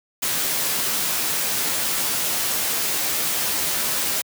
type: noise with comb filter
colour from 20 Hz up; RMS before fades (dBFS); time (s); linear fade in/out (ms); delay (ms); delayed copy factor
white; -23; 0.22-4.22; 10; 13; +0.5
effects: high-pass 100 Hz 12 dB/octave